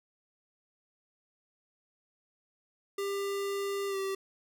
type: tone with pitch glide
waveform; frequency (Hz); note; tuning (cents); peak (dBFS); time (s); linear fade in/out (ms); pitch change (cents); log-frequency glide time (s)
square; 397.9 to 387.9; G4 to G4; +26 to -18; -32; 2.98-4.15; 5; -44; 3.88-3.97
effects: none